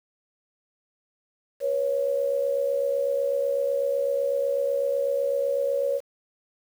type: tone pair together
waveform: sine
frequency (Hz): 486.4 / 554.4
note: B4 / C#5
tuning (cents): -26 / 0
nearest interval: major second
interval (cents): 226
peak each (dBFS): -28 / -23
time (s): 1.6-6.01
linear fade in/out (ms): 50
effects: 8-bit